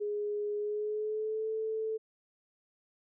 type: tone with pitch glide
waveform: sine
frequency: 415.3 to 439.7 Hz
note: G#4 to A4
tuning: 0 to -1 cents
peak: -31 dBFS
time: 0-1.98 s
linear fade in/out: 20 ms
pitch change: +99 cents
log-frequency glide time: 0.57-1.48 s
effects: none